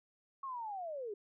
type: linear sweep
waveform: sine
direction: down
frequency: 1108.7 to 390 Hz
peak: -39 dBFS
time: 0.43-1.14 s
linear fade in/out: 5 ms
effects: none